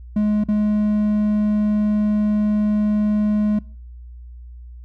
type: tone with dropouts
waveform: triangle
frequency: 210.4 Hz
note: G#3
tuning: 23 cents sharp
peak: -13 dBFS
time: 0.16-3.59 s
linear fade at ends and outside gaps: 5 ms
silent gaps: 0.439-0.485 s
effects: noise-tail reverb RT60 0.5 s tail -24 dB re dry + added 60 Hz sine -35 dBFS peak until 4.84 s